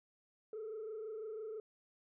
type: tone with frequency modulation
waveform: sine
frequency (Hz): 435.7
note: A4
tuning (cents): -17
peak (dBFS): -40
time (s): 0.53-1.6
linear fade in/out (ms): 2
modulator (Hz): 26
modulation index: 0.71
effects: tanh soft clip ceiling -39 dBFS